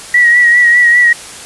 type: tone with vibrato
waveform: sine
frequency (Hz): 1922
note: B6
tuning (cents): -48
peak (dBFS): -4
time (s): 0.14-1.13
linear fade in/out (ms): 5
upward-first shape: sine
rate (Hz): 5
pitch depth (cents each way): 37
effects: white hiss -29 dBFS RMS until 1.45 s + resampled to 24000 Hz